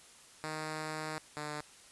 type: tone pair in turn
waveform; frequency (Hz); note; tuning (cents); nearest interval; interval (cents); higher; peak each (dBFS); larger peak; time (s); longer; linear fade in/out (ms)
5% pulse; 155.56 / 149.74; D#3 / D3; 0 / +34; minor second; 66; first; -26 / -27; first; 0.44-1.18 / 1.37-1.61; first; 0
effects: white hiss -57 dBFS RMS until 1.91 s + resampled to 24000 Hz